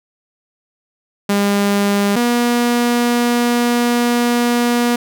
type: tone pair in turn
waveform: sawtooth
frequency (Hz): 201.9 / 240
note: G#3 / B3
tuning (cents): -49 / -49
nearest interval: minor third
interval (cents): 300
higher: second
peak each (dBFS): -9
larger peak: neither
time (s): 1.29-2.16 / 2.16-4.96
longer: second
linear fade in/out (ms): 5
effects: none